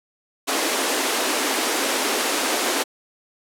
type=high-pass noise; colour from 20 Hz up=pink; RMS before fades=-22 dBFS; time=0.47-2.84 s; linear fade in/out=20 ms; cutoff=260 Hz; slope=48 dB/octave; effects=low-pass 12000 Hz 12 dB/octave